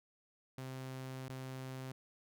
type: tone with dropouts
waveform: sawtooth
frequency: 130.81 Hz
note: C3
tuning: in tune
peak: -39 dBFS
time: 0.58-1.92 s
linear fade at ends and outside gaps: 2 ms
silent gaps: 1.282-1.295 s
effects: none